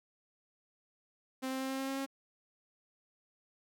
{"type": "tone with pitch steps", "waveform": "sawtooth", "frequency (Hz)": [261.6, 263.3, 264.9, 266.6, 268.3, 270, 271.8], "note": ["C4", "C4", "C4", "C4", "C4", "C#4", "C#4"], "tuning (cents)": [0, 11, 22, 33, 44, -45, -34], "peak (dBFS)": -31, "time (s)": [1.42, 2.064], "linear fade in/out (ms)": 20, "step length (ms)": 92, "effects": []}